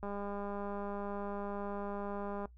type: click train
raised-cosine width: 1 ms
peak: -28 dBFS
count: 491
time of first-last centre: 0.03-2.456 s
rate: 202 Hz
effects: noise-tail reverb RT60 0.1 s tail -19 dB re dry + added 60 Hz sine -54 dBFS peak until 2.57 s